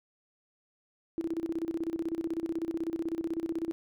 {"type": "tone with tremolo", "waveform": "sine", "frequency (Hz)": 329.6, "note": "E4", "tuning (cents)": 0, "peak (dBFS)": -28, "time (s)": [1.18, 3.72], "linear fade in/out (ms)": 0, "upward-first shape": "square", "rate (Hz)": 16, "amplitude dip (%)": 80, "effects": []}